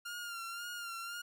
sawtooth tone with vibrato, 1396.9 Hz, F6, in tune, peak -37 dBFS, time 0.05-1.22 s, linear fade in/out 10 ms, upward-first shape sine, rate 1.9 Hz, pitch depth 47 cents each way, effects none

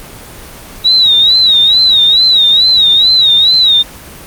sine tone with vibrato, 3839 Hz, B7, 50 cents flat, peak -4 dBFS, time 0.84-3.83 s, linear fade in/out 20 ms, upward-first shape sine, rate 2.3 Hz, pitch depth 110 cents each way, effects pink hiss -31 dBFS RMS until 4.26 s + Opus 24 kbps

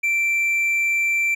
triangle tone, 2346 Hz, D7, 2 cents flat, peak -16 dBFS, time 0.03-1.35 s, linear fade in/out 10 ms, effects none

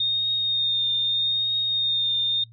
sine tone with vibrato, 3676 Hz, A#7, 25 cents flat, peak -20 dBFS, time 0-2.44 s, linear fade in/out 5 ms, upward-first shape triangle, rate 0.8 Hz, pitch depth 27 cents each way, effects noise-tail reverb RT60 0.1 s tail -19 dB re dry + added 114 Hz sine -46 dBFS peak until 2.52 s

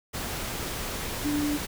sine tone in noise, 293.7 Hz, D4, in tune, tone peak -25 dBFS, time 1.24-1.58 s, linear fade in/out 20 ms, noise pink, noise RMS -33 dBFS, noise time 0.13-1.67 s, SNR +5 dB, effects none

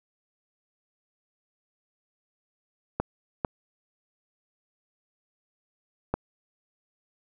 clicks, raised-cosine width 1 ms, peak -11 dBFS, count 3, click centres 3 / 3.448 / 6.14 s, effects none

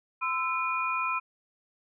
sine tone cluster, 1026 / 1324 / 2446 Hz, C6 / E6 / D#7, -34 / +7 / -30 cents, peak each -31 dBFS, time 0.21-1.2 s, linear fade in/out 20 ms, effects none

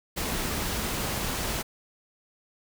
pink noise, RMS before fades -30 dBFS, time 0.16-1.63 s, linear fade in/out 20 ms, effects none

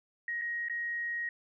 sine tone with dropouts, 1884 Hz, A#6, 18 cents sharp, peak -32 dBFS, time 0.28-1.29 s, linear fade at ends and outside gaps 2 ms, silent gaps 0.414-0.418 / 0.685-0.697 s, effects none

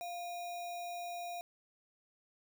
sine tone with sample-and-hold, 698 Hz, F5, 1 cent flat, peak -39 dBFS, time 0.01-1.41 s, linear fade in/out 0 ms, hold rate 3150 Hz, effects none

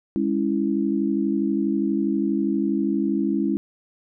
sine chord, C# minor, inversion second, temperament equal with one note detuned, 205 / 277.2 / 329.6 Hz, G#3 / C#4 / E4, -22 / 0 / 0 cents, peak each -24 dBFS, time 0.16-3.57 s, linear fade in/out 0 ms, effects none

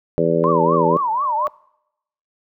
harmonic tone, 83.1 Hz, E2, 15 cents sharp, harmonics 2 / 3 / 4 / 5 / 6 / 7, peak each -22 / -25 / -23 / -20 / -20 / -21 dBFS, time 0.18-0.97 s, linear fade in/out 0 ms
sine tone with vibrato, 1000 Hz, B5, 21 cents sharp, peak -17 dBFS, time 0.44-1.47 s, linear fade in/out 0 ms, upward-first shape triangle, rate 4.1 Hz, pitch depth 280 cents each way
sine tone with exponential growth, 602 Hz, D5, 43 cents sharp, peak -22 dBFS, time 0.88-1.48 s, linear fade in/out 1 ms, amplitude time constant 130 ms
effects noise-tail reverb RT60 0.8 s tail -24 dB re dry

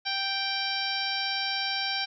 harmonic tone, 783 Hz, G5, 2 cents flat, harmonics 1 / 2 / 3 / 4 / 5 / 6 / 7, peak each -35 / -35 / -35 / -35 / -35 / -35 / -35 dBFS, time 0.05-2.06 s, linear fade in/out 20 ms, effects none

